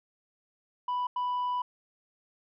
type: tone bursts at uneven times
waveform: sine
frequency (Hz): 989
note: B5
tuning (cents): +2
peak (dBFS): -25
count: 2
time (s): 0.88-1.07 / 1.16-1.62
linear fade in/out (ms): 5
effects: tanh soft clip ceiling -27 dBFS